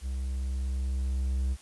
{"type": "tone with level ramp", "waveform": "triangle", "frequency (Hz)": 65.41, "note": "C2", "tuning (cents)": 0, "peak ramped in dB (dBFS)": [-28, -23], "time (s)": [0.01, 1.57], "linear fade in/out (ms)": 50, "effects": ["white hiss -54 dBFS RMS until 1.61 s", "resampled to 24000 Hz"]}